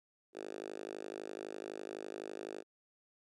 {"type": "tone with high-pass filter", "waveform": "5% pulse", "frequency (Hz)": 51.91, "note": "G#1", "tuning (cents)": 0, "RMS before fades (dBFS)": -45, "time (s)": [0.33, 2.64], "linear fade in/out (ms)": 50, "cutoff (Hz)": 380, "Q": 2.9, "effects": ["resampled to 22050 Hz"]}